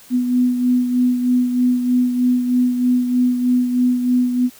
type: beating tone pair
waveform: sine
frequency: 248.1 / 251.3 Hz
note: B3 / B3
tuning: +8 / +30 cents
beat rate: 3.2 Hz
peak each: -14 / -23 dBFS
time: 0.1-4.5 s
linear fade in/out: 50 ms
effects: white hiss -45 dBFS RMS until 4.59 s